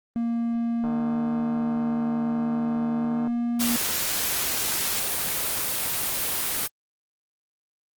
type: tone with pitch glide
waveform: triangle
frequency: 233.1 to 237.3 Hz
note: A#3 to A#3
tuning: 0 to +31 cents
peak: -21 dBFS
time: 0.16-3.76 s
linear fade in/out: 0 ms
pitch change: +31 cents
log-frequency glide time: 2.97-3.3 s
type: click train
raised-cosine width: 1 ms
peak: -23 dBFS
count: 371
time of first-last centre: 0.84-3.274 s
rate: 152 Hz
type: noise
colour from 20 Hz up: white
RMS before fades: -26 dBFS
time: 3.59-6.68 s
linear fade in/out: 20 ms
effects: Opus 24 kbps